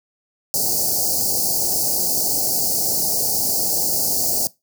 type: band-stop noise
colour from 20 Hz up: white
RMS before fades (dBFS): -20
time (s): 0.54-4.47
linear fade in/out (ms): 0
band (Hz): 840 to 4400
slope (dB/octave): 96
effects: noise-tail reverb RT60 0.2 s tail -20 dB re dry + high-pass 80 Hz 12 dB/octave